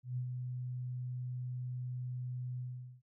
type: tone with ADSR envelope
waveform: sine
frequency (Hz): 125.2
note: B2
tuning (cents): +24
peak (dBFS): -33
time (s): 0.03-3.02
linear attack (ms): 140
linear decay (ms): 87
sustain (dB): -4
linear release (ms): 430
effects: none